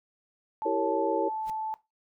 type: tone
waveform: sine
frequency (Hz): 874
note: A5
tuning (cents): -12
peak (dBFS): -30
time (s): 0.62-1.74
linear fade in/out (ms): 0
type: chord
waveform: sine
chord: E diminished seventh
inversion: none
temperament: equal with one note detuned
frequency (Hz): 329.6 / 392 / 458.4 / 554.4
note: E4 / G4 / Bb4 / Db5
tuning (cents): 0 / 0 / -29 / 0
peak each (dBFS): -31 / -32 / -29 / -30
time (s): 0.65-1.29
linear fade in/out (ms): 10
type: noise with exponential growth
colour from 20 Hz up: pink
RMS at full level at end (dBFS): -43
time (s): 1.4-1.5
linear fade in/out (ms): 0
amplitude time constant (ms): 20
effects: noise-tail reverb RT60 0.2 s tail -17 dB re dry